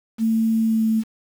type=tone with pitch glide; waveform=sine; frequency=223.8 to 221.5 Hz; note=A3 to A3; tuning=+30 to +12 cents; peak=-16 dBFS; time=0.18-1.04 s; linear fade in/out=50 ms; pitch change=-18 cents; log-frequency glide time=0.62-0.85 s; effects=7-bit

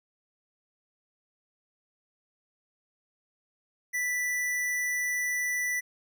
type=tone; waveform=square; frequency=1975.5 Hz; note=B6; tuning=in tune; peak=-28 dBFS; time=3.93-5.81 s; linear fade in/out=20 ms; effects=none

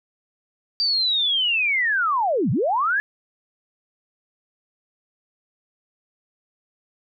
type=linear two-way sweep; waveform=sine; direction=down then up; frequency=4699 to 103.83 to 1735 Hz; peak=-18 dBFS; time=0.8-3 s; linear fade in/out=0 ms; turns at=2.51 s; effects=none

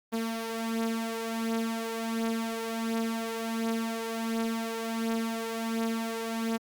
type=beating tone pair; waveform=sawtooth; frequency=226.3 / 227.7 Hz; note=A3 / A#3; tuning=+49 / -40 cents; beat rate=1.4 Hz; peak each=-27 / -31 dBFS; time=0.12-6.58 s; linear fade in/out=20 ms; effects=Opus 32 kbps

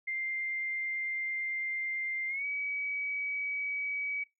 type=tone with pitch glide; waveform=sine; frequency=2097 to 2274 Hz; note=C7 to C#7; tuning=+3 to +44 cents; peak=-32 dBFS; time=0.07-4.24 s; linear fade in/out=10 ms; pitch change=+141 cents; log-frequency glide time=2.28-2.45 s; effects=noise-tail reverb RT60 0.2 s tail -19 dB re dry

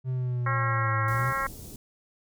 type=exponential two-way sweep; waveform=triangle; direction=down then up; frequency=130 to 110 to 130 Hz; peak=-24 dBFS; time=0.04-1.34 s; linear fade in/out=50 ms; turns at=1.06 s
type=harmonic tone; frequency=270.7 Hz; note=C#4; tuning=41 cents flat; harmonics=2 / 3 / 4 / 5 / 6 / 7 / 8; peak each=-38 / -40 / -30 / -31 / -35 / -34 / -40 dBFS; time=0.46-1.47 s; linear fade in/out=5 ms
type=band-stop noise; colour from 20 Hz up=pink; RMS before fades=-42 dBFS; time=1.08-1.76 s; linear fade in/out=2 ms; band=390 to 6700 Hz; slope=12 dB/octave
effects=none

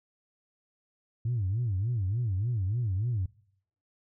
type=tone with vibrato; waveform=sine; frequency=106.7 Hz; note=G#2; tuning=47 cents sharp; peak=-25 dBFS; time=1.25-3.26 s; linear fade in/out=5 ms; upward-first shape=sine; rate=3.4 Hz; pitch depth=260 cents each way; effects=noise-tail reverb RT60 0.7 s tail -24 dB re dry + tanh soft clip ceiling -23 dBFS

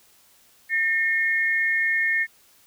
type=tone pair together; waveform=sine; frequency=1814.7 / 2158 Hz; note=A#6 / C#7; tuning=-47 / -47 cents; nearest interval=minor third; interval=300 cents; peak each=-21 / -24 dBFS; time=0.69-2.27 s; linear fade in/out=50 ms; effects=white hiss -57 dBFS RMS until 2.66 s

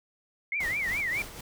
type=tone with vibrato; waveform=sine; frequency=2093 Hz; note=C7; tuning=in tune; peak=-27 dBFS; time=0.52-1.22 s; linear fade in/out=2 ms; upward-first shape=triangle; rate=4.8 Hz; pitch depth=250 cents each way
type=noise with tremolo; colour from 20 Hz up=pink; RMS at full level=-39 dBFS; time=0.6-1.41 s; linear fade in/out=5 ms; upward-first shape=sine; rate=3.8 Hz; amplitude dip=55%
effects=none

